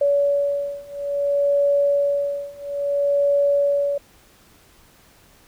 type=beating tone pair; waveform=sine; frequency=568 / 568.59 Hz; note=C#5 / C#5; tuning=+42 / +44 cents; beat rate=0.59 Hz; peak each=-21 / -20 dBFS; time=0.01-3.98 s; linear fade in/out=5 ms; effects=pink hiss -53 dBFS RMS until 5.47 s

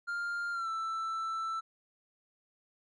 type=tone with pitch glide; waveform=triangle; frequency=1400 to 1327.5 Hz; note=F6 to E6; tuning=+4 to +12 cents; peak=-31 dBFS; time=0.07-1.61 s; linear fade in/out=20 ms; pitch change=-92 cents; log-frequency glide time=0.52-0.69 s; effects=resampled to 22050 Hz

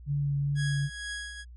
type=tone with vibrato; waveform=sine; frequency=142.4 Hz; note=C#3; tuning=47 cents sharp; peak=-25 dBFS; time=0.06-0.9 s; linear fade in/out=50 ms; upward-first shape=triangle; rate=2.4 Hz; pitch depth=16 cents each way
type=tone with tremolo; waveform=sawtooth; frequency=1660 Hz; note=G#6; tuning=1 cent flat; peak=-29 dBFS; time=0.55-1.45 s; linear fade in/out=50 ms; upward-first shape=triangle; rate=2.2 Hz; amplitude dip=65%
effects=added 60 Hz sine -44 dBFS peak until 1.56 s + MP3 48 kbps

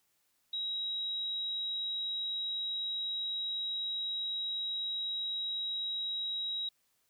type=tone; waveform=sine; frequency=3837 Hz; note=A#7; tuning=49 cents sharp; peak=-33 dBFS; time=0.53-6.69 s; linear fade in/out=5 ms; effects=white hiss -75 dBFS RMS until 7.09 s

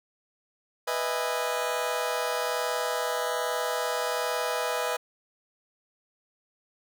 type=chord; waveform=25% pulse; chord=E major seventh; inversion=second; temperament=just; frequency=494.4 / 618.1 / 659.3 / 824.1 Hz; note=B4 / D#5 / E5 / G#5; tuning=+2 / -12 / 0 / -14 cents; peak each=-27 / -29 / -30 / -31 dBFS; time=0.87-4.97 s; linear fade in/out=10 ms; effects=none

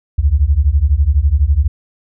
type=beating tone pair; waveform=sine; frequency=66 / 78 Hz; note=C2 / D#2; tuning=+16 / +5 cents; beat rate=12 Hz; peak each=-12 dBFS; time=0.18-1.68 s; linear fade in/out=10 ms; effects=none

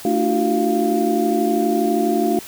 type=tone cluster; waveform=sine; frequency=221.8 / 295.8 / 342.8 / 375 / 696 Hz; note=A3 / D4 / F4 / F#4 / F5; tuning=+14 / +13 / -32 / +23 / -6 cents; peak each=-22 dBFS; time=0.05-2.39 s; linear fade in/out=2 ms; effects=white hiss -37 dBFS RMS until 2.47 s

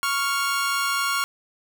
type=tone pair together; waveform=sawtooth; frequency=1108.7 / 1396.9 Hz; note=C#6 / F6; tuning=0 / 0 cents; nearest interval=major third; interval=400 cents; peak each=-21 dBFS; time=0.03-1.24 s; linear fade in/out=0 ms; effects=none

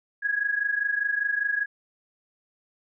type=tone pair together; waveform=sine; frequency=1653 / 1678 Hz; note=G#6 / G#6; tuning=-9 / +17 cents; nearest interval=unison; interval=26 cents; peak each=-25 / -28 dBFS; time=0.22-1.66 s; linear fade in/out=20 ms; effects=none

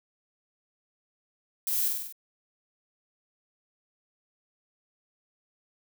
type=noise with echo; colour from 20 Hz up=violet; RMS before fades=-29 dBFS; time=1.67-1.88 s; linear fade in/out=2 ms; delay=49 ms; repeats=5; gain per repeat=-3 dB; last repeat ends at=2.125 s; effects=none

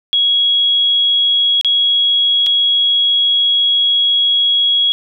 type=tone with dropouts; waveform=sine; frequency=3322 Hz; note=G#7; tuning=in tune; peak=-10 dBFS; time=0.13-4.92 s; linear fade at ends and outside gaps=0 ms; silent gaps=1.612-1.647 / 2.463-2.467 s; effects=none

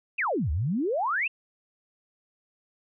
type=exponential two-way sweep; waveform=sine; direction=down then up; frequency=2794 to 68.5 to 2794 Hz; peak=-24 dBFS; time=0.18-1.28 s; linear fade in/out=10 ms; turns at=0.51 s; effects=none

